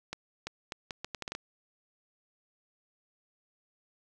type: accelerating click train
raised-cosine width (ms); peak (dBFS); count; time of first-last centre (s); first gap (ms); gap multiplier
0.2; -19; 10; 0.13-1.351; 340; 0.74
effects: none